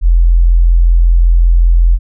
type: tone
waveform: sine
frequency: 42.65 Hz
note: F1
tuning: 40 cents flat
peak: -4 dBFS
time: 0.01-1.99 s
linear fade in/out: 50 ms
effects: none